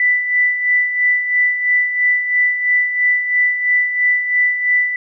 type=tone with tremolo; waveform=sine; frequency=1983 Hz; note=B6; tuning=7 cents sharp; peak=-10 dBFS; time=0-4.96 s; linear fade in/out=2 ms; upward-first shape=sine; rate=3 Hz; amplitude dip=60%; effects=none